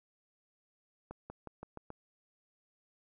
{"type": "accelerating click train", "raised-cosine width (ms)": 1, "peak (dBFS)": -30, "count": 6, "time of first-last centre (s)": [1.11, 1.904], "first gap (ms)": 190, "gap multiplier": 0.91, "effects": []}